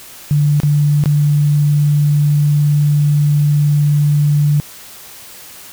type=tone with dropouts; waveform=sine; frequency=146.83 Hz; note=D3; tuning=in tune; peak=-9 dBFS; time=0.31-4.6 s; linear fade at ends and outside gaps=0 ms; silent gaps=0.601-0.633 / 1.038-1.058 s; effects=white hiss -36 dBFS RMS until 5.72 s